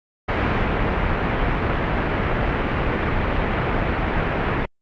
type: low-pass noise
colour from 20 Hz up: pink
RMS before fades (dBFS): -21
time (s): 0.28-4.66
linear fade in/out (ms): 10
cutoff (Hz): 2400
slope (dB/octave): 24
effects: Opus 48 kbps